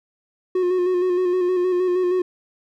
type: tone with vibrato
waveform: triangle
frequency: 362.3 Hz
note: F#4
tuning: 36 cents flat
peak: -15 dBFS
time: 0.55-2.22 s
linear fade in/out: 5 ms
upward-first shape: square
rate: 6.4 Hz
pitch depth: 30 cents each way
effects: none